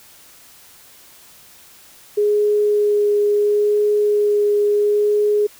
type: tone with vibrato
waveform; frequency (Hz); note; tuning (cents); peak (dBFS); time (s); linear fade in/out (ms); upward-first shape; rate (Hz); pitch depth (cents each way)
sine; 415.3; G#4; 0; -13; 2.17-5.47; 10; sine; 0.73; 9
effects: white hiss -46 dBFS RMS until 5.59 s